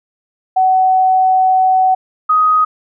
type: tone pair in turn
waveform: sine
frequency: 751 / 1252.9 Hz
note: F#5 / D#6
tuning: +26 / +12 cents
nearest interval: major sixth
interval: 886 cents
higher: second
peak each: -8 dBFS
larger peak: neither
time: 0.56-1.95 / 2.29-2.65 s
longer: first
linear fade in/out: 10 ms
effects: none